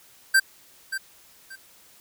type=tone with echo; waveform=square; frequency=1568 Hz; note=G6; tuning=in tune; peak=-15 dBFS; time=0.34-0.4 s; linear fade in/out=10 ms; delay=580 ms; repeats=2; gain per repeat=-12 dB; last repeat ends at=1.56 s; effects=white hiss -54 dBFS RMS until 2 s